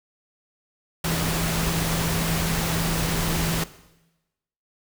sine tone in noise, 164.81 Hz, E3, in tune, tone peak -26 dBFS, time 1.04-3.64 s, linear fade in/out 5 ms, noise pink, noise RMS -26 dBFS, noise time 1.04-3.64 s, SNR -3 dB, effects noise-tail reverb RT60 1.0 s tail -17 dB re dry

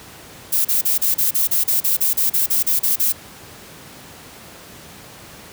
violet noise bursts, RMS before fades -17 dBFS, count 16, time 0.52-3.125 s, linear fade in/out 10 ms, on 130 ms, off 35 ms, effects pink hiss -40 dBFS RMS until 5.52 s + high-pass 80 Hz 12 dB/octave

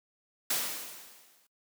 white noise with exponential decay, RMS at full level -28 dBFS, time 0.5-1.47 s, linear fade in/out 5 ms, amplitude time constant 210 ms, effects noise-tail reverb RT60 0.1 s tail -23 dB re dry + high-pass 200 Hz 12 dB/octave

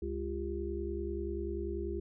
harmonic tone with a mistuned harmonic, 69.3 Hz, C#2, in tune, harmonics 1 / 3 / 5 / 6, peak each -38 / -45 / -38 / -40 dBFS, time 0.02-2 s, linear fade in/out 5 ms, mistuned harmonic 6, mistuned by -81 cents, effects none

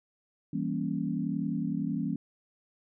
sine chord, E diminished seventh, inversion none, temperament equal with one note detuned, 164.81 / 196 / 235.4 / 277.2 Hz, E3 / G3 / Bb3 / Db4, 0 / 0 / +17 / 0 cents, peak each -34 dBFS, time 0.53-2.16 s, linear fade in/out 5 ms, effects none

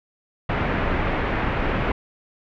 pink low-pass noise, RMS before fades -23 dBFS, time 0.49-1.92 s, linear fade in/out 5 ms, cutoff 2400 Hz, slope 24 dB/octave, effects none

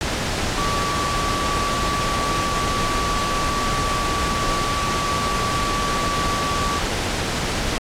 sine tone in noise, 1149 Hz, D6, 38 cents flat, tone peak -23 dBFS, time 0.58-6.79 s, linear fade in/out 0 ms, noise pink, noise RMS -23 dBFS, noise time 0.01-7.78 s, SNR -3 dB, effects low-pass 7000 Hz 12 dB/octave + AAC 64 kbps

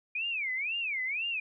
sine tone with vibrato, 2379 Hz, D7, 22 cents sharp, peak -30 dBFS, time 0.15-1.4 s, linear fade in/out 5 ms, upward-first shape sine, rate 2 Hz, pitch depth 290 cents each way, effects none

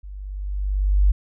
sine tone with level ramp, 49 Hz, G1, in tune, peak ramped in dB -34 to -11 dBFS, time 0.03-1.12 s, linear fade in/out 10 ms, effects none

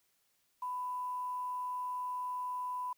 sine tone with quantisation, 997 Hz, B5, 16 cents sharp, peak -35 dBFS, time 0.62-2.93 s, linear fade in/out 5 ms, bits 10, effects white hiss -75 dBFS RMS until 2.97 s

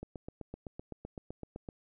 click train, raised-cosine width 2 ms, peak -28 dBFS, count 14, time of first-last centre 0.03-1.688 s, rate 7.84 Hz, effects none

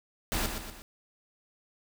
pink noise with echo, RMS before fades -30 dBFS, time 0.32-0.46 s, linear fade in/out 0 ms, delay 120 ms, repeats 3, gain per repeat -6 dB, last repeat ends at 0.82 s, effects none

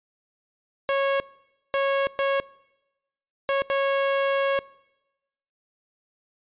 sawtooth tone bursts at uneven times, 550 Hz, C#5, 14 cents flat, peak -17 dBFS, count 5, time 0.89-1.2 / 1.74-2.07 / 2.19-2.4 / 3.49-3.62 / 3.7-4.59 s, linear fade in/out 0 ms, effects noise-tail reverb RT60 1.0 s tail -23 dB re dry + resampled to 8000 Hz

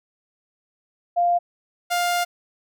sine / sawtooth tone pair in turn, 698.5 / 703 Hz, F5 / F5, 0 / +11 cents, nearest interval unison, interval 11 cents, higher second, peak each -16 dBFS, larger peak neither, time 1.16-1.39 / 1.9-2.25 s, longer second, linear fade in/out 20 ms, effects none

